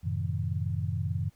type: chord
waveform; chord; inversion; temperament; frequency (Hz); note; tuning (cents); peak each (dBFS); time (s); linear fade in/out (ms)
sine; F# diminished seventh; none; just; 92.5 / 111 / 133.2 / 159.84; F#2 / A2 / C3 / Eb3; 0 / +16 / +31 / +47; -31 / -34 / -35 / -35; 0.03-1.3; 20
effects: pink hiss -67 dBFS RMS until 1.35 s